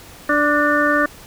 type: harmonic tone with a mistuned harmonic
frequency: 293.7 Hz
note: D4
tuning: in tune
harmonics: 1 / 2 / 4 / 5 / 6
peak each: -20 / -20 / -20 / -20 / -20 dBFS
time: 0.29-1.06 s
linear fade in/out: 5 ms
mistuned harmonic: 6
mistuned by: +28 cents
effects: pink hiss -41 dBFS RMS until 1.26 s